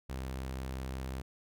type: tone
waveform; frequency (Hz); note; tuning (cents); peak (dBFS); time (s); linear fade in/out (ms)
sawtooth; 65.41; C2; 0; -33; 0.09-1.22; 10
effects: none